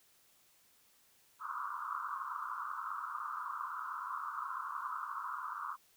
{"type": "band-pass noise", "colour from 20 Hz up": "pink", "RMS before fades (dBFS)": -41, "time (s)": [1.39, 5.77], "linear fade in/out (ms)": 50, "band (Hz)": [1000, 1400], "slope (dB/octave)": 96, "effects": ["white hiss -68 dBFS RMS until 5.96 s"]}